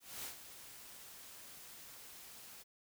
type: noise with ADSR envelope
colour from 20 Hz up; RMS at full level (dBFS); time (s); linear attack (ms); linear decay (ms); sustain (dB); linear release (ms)
white; -44; 0-2.64; 240; 110; -10; 27
effects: none